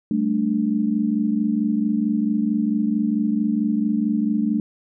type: chord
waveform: sine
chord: G suspended second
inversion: none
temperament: just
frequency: 196 / 220.5 / 294 Hz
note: G3 / A3 / D4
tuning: 0 / +4 / +2 cents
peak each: -25 / -20 / -24 dBFS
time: 0.11-4.6 s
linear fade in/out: 2 ms
effects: none